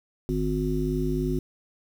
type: harmonic tone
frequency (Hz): 51.6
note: G#1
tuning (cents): -10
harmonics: 1 / 3 / 5 / 7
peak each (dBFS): -29 / -29 / -29 / -29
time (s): 0.29-1.39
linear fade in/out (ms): 0
effects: 8-bit